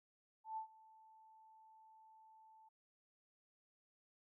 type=tone with ADSR envelope; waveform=sine; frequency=880 Hz; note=A5; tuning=in tune; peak=-40 dBFS; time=0.44-2.69 s; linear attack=130 ms; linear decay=99 ms; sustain=-22 dB; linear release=9 ms; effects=none

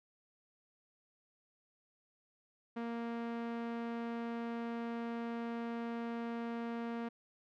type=tone with low-pass filter; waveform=sawtooth; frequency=233.1 Hz; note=A#3; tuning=in tune; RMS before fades=-40 dBFS; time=2.76-7.09 s; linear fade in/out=10 ms; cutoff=2100 Hz; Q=0.65; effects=none

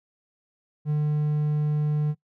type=tone; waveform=triangle; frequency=150 Hz; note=D3; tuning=37 cents sharp; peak=-19 dBFS; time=0.85-2.15 s; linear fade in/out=50 ms; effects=noise-tail reverb RT60 0.1 s tail -21 dB re dry

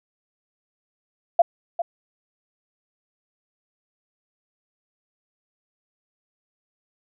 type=tone with echo; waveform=sine; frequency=684 Hz; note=F5; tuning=36 cents flat; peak=-10 dBFS; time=1.39-1.42 s; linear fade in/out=5 ms; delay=400 ms; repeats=1; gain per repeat=-11 dB; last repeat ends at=1.82 s; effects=none

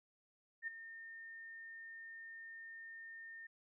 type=tone with ADSR envelope; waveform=sine; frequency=1820 Hz; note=A#6; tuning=42 cents flat; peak=-37 dBFS; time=0.62-3.47 s; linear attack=54 ms; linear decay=12 ms; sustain=-12 dB; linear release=7 ms; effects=none

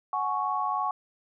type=chord; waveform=sine; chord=F# suspended second; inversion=none; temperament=equal with one note detuned; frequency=740 / 843.2 / 1108.7 Hz; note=F#5 / G#5 / C#6; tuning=0 / +26 / 0 cents; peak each=-32 / -31 / -28 dBFS; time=0.13-0.91 s; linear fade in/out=2 ms; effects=none

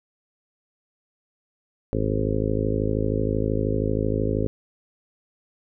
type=harmonic tone with a mistuned harmonic; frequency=52.9 Hz; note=G#1; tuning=33 cents sharp; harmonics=1 / 2 / 3 / 4 / 5 / 6 / 7 / 8 / 9 / 10; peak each=-29 / -27 / -31 / -32 / -29 / -33 / -32 / -29 / -33 / -32 dBFS; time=1.93-4.47 s; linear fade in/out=0 ms; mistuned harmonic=1; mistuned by=-65 cents; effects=none

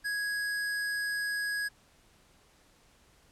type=tone; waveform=square; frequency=1661.2 Hz; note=G#6; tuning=in tune; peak=-31 dBFS; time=0.04-1.69 s; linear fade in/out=20 ms; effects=pink hiss -63 dBFS RMS until 3.31 s + low-pass 11000 Hz 12 dB/octave

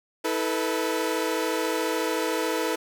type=chord; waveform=sawtooth; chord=E suspended fourth; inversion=none; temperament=equal with one note detuned; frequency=323 / 440 / 493.9 Hz; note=E4 / A4 / B4; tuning=-35 / 0 / 0 cents; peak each=-25 dBFS; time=0.24-2.76 s; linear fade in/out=10 ms; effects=none

